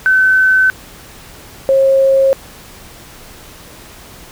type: tone pair in turn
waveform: sine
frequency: 1524 / 538.8 Hz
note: G6 / C#5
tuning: -49 / -49 cents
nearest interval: octave + tritone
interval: 1800 cents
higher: first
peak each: -7 dBFS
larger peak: neither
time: 0.06-0.7 / 1.69-2.33 s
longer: neither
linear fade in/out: 0 ms
effects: pink hiss -37 dBFS RMS until 4.31 s